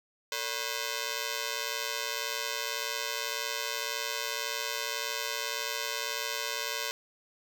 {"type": "ring-modulated tone", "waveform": "5% pulse", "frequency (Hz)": 514, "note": "C5", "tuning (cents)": -31, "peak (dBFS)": -17, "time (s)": [0.32, 6.91], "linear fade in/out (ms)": 0, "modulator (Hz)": 60.9, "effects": []}